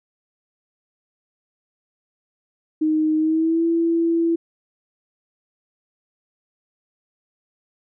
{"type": "tone with pitch glide", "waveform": "sine", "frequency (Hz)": [311.1, 333.4], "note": ["D#4", "E4"], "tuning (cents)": [0, 20], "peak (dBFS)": -16, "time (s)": [2.81, 4.36], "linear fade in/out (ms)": 10, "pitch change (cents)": 120, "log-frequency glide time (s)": [3.17, 3.65], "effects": []}